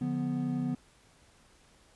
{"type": "chord", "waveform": "triangle", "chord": "B diminished", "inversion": "first", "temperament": "equal with one note detuned", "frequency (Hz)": [146.83, 177.46, 246.9], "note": ["D3", "F3", "B3"], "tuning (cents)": [0, 28, 0], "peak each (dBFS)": [-33, -35, -29], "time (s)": [0.01, 0.75], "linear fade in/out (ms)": 5, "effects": ["pink hiss -62 dBFS RMS until 1.95 s", "resampled to 24000 Hz"]}